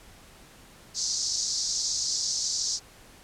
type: band-pass noise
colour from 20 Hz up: white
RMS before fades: -29 dBFS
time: 0.94-2.8 s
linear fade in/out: 50 ms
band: 4500 to 6700 Hz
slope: 48 dB/octave
effects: pink hiss -52 dBFS RMS until 3.23 s + low-pass 12000 Hz 12 dB/octave